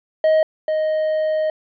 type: tone pair in turn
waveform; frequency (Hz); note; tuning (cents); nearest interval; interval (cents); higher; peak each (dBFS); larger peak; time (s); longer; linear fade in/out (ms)
triangle; 629 / 623.2; D#5 / D#5; +19 / +3; unison; 16; first; -10 / -15; first; 0.24-0.43 / 0.68-1.5; second; 2
effects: resampled to 11025 Hz